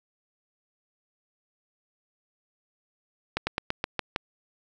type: slowing click train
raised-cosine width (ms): 0.3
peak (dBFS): -10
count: 7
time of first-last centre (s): 3.37-4.161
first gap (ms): 100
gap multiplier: 1.11
effects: none